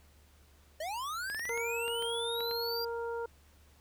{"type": "linear sweep", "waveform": "square", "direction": "up", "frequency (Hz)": [591, 4808], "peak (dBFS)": -36, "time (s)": [0.8, 2.85], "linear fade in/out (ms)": 5}
{"type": "clicks", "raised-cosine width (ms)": 0.3, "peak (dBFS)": -28, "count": 10, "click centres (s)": [1.3, 1.347, 1.395, 1.454, 1.493, 1.576, 1.88, 2.024, 2.406, 2.512]}
{"type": "harmonic tone", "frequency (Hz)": 466.2, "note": "A#4", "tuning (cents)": 0, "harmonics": [1, 2, 3], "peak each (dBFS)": [-35, -41, -45], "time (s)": [1.49, 3.26], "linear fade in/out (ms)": 5}
{"effects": ["added 73 Hz sine -60 dBFS peak until 3.8 s", "pink hiss -65 dBFS RMS until 3.8 s"]}